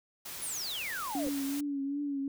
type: noise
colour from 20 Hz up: white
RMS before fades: -42 dBFS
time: 0.25-1.61 s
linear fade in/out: 10 ms
type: exponential sweep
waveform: sine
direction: down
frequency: 10548 to 490 Hz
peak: -35 dBFS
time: 0.42-1.29 s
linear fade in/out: 2 ms
type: tone with vibrato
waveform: sine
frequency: 282.1 Hz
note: C#4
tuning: 30 cents sharp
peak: -31 dBFS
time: 1.15-2.28 s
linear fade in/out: 2 ms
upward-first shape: triangle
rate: 2.6 Hz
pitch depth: 59 cents each way
type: clicks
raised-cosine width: 2 ms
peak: -31 dBFS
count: 2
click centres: 1.266 / 1.27 s
effects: none